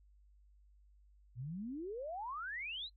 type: exponential sweep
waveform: sine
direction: up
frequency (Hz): 112.5 to 4186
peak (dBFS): -40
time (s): 1.35-2.9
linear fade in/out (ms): 50
effects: noise-tail reverb RT60 0.1 s tail -25 dB re dry + added 50 Hz sine -62 dBFS peak until 2.96 s